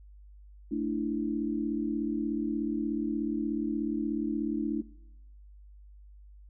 sine chord, A suspended fourth, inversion none, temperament just, 220 / 293.3 / 330 Hz, A3 / D4 / E4, 0 / -2 / +2 cents, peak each -34 / -31 / -34 dBFS, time 0.71-4.82 s, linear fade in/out 10 ms, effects noise-tail reverb RT60 0.9 s tail -23 dB re dry + added 50 Hz sine -49 dBFS peak until 6.49 s

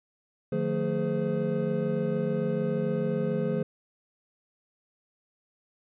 triangle tone cluster, 153 / 179.8 / 224.1 / 418.3 / 513 Hz, D#3 / F#3 / A3 / G#4 / C5, -29 / -49 / +32 / +12 / -34 cents, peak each -30 dBFS, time 0.52-3.63 s, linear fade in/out 5 ms, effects resampled to 8000 Hz

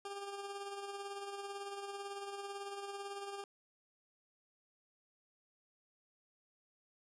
20% pulse tone with tremolo, 399.7 Hz, G4, 34 cents sharp, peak -36 dBFS, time 0.05-3.44 s, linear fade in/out 2 ms, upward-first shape sine, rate 18 Hz, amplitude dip 45%, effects resampled to 24000 Hz

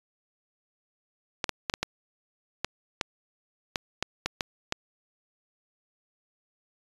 clicks, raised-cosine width 0.2 ms, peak -9 dBFS, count 12, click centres 1.442 / 1.493 / 1.698 / 1.739 / 1.83 / 2.646 / 3.012 / 3.758 / 4.026 / 4.26 / 4.408 / 4.724 s, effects resampled to 24000 Hz

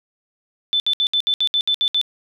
sine tone bursts, 3520 Hz, A7, in tune, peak -15 dBFS, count 10, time 0.73-2.014 s, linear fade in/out 0 ms, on 69 ms, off 66 ms, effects none

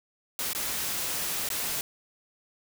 white noise with dropouts, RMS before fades -31 dBFS, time 0.39-1.81 s, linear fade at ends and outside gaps 1 ms, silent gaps 0.532-0.549 / 1.489-1.502 s, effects none

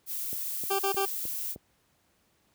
violet noise, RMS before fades -34 dBFS, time 0.06-1.56 s, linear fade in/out 50 ms
click train, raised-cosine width 2 ms, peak -29 dBFS, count 5, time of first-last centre 0.33-1.561 s, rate 3.25 Hz
20% pulse tone bursts, 392 Hz, G4, in tune, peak -21 dBFS, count 3, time 0.7-1.057 s, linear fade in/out 10 ms, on 93 ms, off 39 ms
effects pink hiss -69 dBFS RMS until 2.54 s + high-pass 60 Hz 12 dB/octave

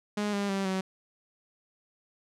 sawtooth tone with pitch steps, 207.7 / 201.3 / 195.14 / 189.15 Hz, G#3 / G3 / G3 / F#3, 0 / +46 / -8 / +38 cents, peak -24 dBFS, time 0.17-0.81 s, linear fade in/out 5 ms, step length 160 ms, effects low-pass 8000 Hz 12 dB/octave

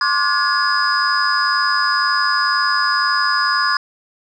sine tone cluster, 1065 / 1167 / 1439 / 1698 / 4988 Hz, C6 / D6 / F#6 / G#6 / D#8, +30 / -11 / -49 / +38 / +3 cents, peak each -20 dBFS, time 0.01-3.77 s, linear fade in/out 2 ms, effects tanh soft clip ceiling -6 dBFS

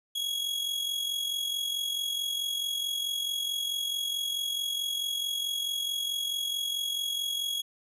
40% pulse tone with amplitude modulation, 3322 Hz, G#7, in tune, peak -26 dBFS, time 0.15-7.62 s, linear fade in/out 10 ms, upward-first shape sine, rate 44.6 Hz, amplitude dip 55%, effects resampled to 32000 Hz

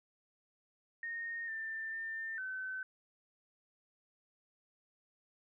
sine tone with pitch steps, 1848 / 1787 / 1799 / 1524 Hz, A#6 / A6 / A6 / G6, -16 / +26 / +38 / -49 cents, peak -38 dBFS, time 1.03-2.83 s, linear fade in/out 2 ms, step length 450 ms, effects none

